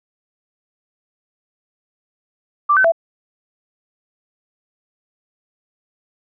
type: tone with pitch steps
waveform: sine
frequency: 1175 / 1527 / 665 Hz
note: D6 / G6 / E5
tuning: +1 / -46 / +15 cents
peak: -10 dBFS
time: 2.69-2.921 s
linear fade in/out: 10 ms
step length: 77 ms
effects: none